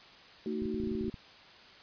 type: chord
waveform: sine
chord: D# diminished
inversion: second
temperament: just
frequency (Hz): 224 / 311.1 / 373.4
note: A3 / D#4 / F#4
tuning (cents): +31 / 0 / +16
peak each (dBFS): -35 / -39 / -36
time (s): 0.46-1.1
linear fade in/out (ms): 2
type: clicks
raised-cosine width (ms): 5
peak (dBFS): -30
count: 12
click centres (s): 0.621 / 0.656 / 0.744 / 0.801 / 0.837 / 0.872 / 0.916 / 0.951 / 1.011 / 1.044 / 1.081 / 1.142
effects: white hiss -54 dBFS RMS until 1.82 s + resampled to 11025 Hz